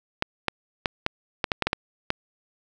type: clicks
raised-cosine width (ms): 0.3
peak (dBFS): -6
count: 10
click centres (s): 0.224 / 0.483 / 0.858 / 1.064 / 1.442 / 1.518 / 1.623 / 1.67 / 1.731 / 2.104
effects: none